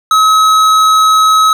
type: tone with tanh clipping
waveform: sine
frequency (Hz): 1281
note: E6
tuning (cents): -50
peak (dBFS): -7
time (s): 0.11-1.53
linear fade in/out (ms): 2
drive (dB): 15
effects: none